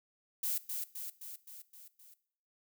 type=noise with echo; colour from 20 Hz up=violet; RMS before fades=-34 dBFS; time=0.43-0.58 s; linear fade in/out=5 ms; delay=260 ms; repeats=6; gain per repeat=-4 dB; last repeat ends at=2.14 s; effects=noise-tail reverb RT60 0.6 s tail -18 dB re dry